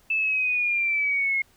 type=linear sweep; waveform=sine; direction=down; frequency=2637 to 2151 Hz; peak=-21 dBFS; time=0.1-1.42 s; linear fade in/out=5 ms; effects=pink hiss -60 dBFS RMS until 1.56 s